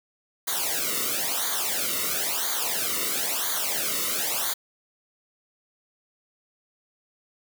white noise with flanger, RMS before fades -27 dBFS, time 0.47-4.54 s, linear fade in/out 10 ms, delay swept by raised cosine 0.37 to 1.24 ms, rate 0.99 Hz, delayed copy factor -1, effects none

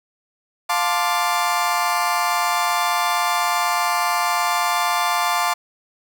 35% pulse chord, D minor seventh, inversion first, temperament equal with one note detuned, 704.1 / 880 / 1046.5 / 1174.7 Hz, F5 / A5 / C6 / D6, +14 / 0 / 0 / 0 cents, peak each -22 dBFS, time 0.69-5.54 s, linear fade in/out 10 ms, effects none

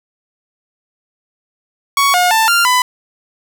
sawtooth tone with pitch steps, 1117 / 718 / 888 / 1392 / 1000 Hz, C#6 / F5 / A5 / F6 / B5, +13 / +48 / +16 / -6 / +21 cents, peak -6 dBFS, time 1.97-2.82 s, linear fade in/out 2 ms, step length 170 ms, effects none

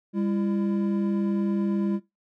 triangle tone pair together, 200.5 / 337.2 Hz, G3 / E4, +39 / +39 cents, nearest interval major sixth, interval 900 cents, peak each -22 / -27 dBFS, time 0.13-2 s, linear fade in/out 50 ms, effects noise-tail reverb RT60 0.2 s tail -18 dB re dry

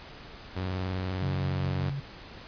sawtooth tone with vibrato, 92.5 Hz, F#2, in tune, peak -26 dBFS, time 0.55-1.91 s, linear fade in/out 20 ms, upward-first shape triangle, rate 20 Hz, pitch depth 98 cents each way
sine tone with tremolo, 139.3 Hz, C#3, 9 cents sharp, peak -28 dBFS, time 1.22-2 s, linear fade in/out 5 ms, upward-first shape triangle, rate 5.1 Hz, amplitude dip 30%
effects pink hiss -46 dBFS RMS until 2.47 s + resampled to 11025 Hz

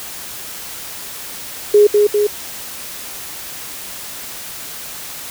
sine tone with echo, 415.3 Hz, G#4, in tune, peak -5 dBFS, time 1.74-1.87 s, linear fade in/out 5 ms, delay 200 ms, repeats 2, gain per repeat -3 dB, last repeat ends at 2.27 s, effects white hiss -30 dBFS RMS until 5.3 s

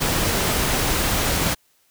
pink noise, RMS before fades -21 dBFS, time 0-1.55 s, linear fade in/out 20 ms, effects white hiss -62 dBFS RMS until 1.9 s

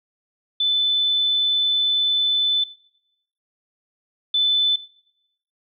sine tone pair in turn, 3511 / 3511 Hz, A7 / A7, -4 / -4 cents, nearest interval unison, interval 0 cents, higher neither, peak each -17 / -16 dBFS, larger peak second, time 0.6-2.64 / 4.34-4.76 s, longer first, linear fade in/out 5 ms, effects noise-tail reverb RT60 0.8 s tail -18 dB re dry

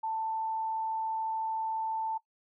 sine tone, 887 Hz, A5, 14 cents sharp, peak -30 dBFS, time 0.03-2.18 s, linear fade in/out 10 ms, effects noise-tail reverb RT60 0.1 s tail -17 dB re dry

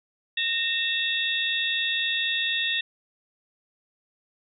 sine tone cluster, 1845 / 2683 / 3436 / 3692 Hz, A#6 / E7 / A7 / A#7, -18 / +30 / -42 / -17 cents, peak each -29 dBFS, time 0.37-2.81 s, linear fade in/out 5 ms, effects none

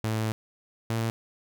sawtooth tone pair in turn, 110 / 113.62 Hz, A2 / A#2, 0 / -44 cents, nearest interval minor second, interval 56 cents, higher second, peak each -22 dBFS, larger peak neither, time 0.04-0.32 / 0.9-1.1 s, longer first, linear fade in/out 0 ms, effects none

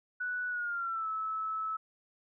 sine tone with pitch glide, 1479 to 1302.5 Hz, F#6 to E6, -1 to -21 cents, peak -32 dBFS, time 0.2-1.77 s, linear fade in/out 10 ms, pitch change -220 cents, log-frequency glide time 0.49-1.08 s, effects none

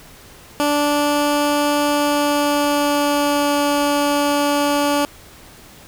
15% pulse tone with pitch glide, 291.8 to 288.8 Hz, D4 to D4, -11 to -29 cents, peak -9 dBFS, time 0.6-5.05 s, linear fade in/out 0 ms, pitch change -18 cents, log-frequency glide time 1.84-3.58 s, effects pink hiss -43 dBFS RMS until 5.87 s

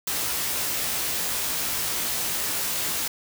white noise with comb filter, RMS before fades -27 dBFS, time 0.07-3.08 s, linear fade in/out 5 ms, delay 17 ms, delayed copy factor +0.7, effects none

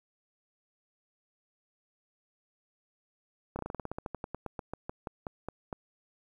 slowing click train, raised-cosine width 1 ms, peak -22 dBFS, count 22, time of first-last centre 3.56-5.728 s, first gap 30 ms, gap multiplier 1.11, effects 10-bit

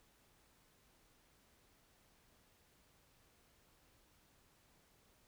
silence, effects pink hiss -71 dBFS RMS until 5.27 s

